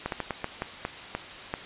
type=slowing click train; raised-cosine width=0.5 ms; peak=-14 dBFS; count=9; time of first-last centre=0.06-1.539 s; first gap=62 ms; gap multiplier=1.3; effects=white hiss -41 dBFS RMS until 1.65 s + resampled to 8000 Hz